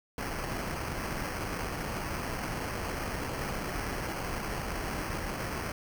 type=noise with sample-and-hold; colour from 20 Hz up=pink; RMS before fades=-35 dBFS; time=0.18-5.72 s; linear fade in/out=2 ms; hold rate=3675 Hz; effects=none